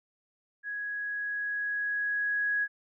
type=tone with level ramp; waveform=sine; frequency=1665 Hz; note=G#6; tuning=4 cents sharp; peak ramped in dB=-33 to -25 dBFS; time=0.63-2.68 s; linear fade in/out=50 ms; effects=none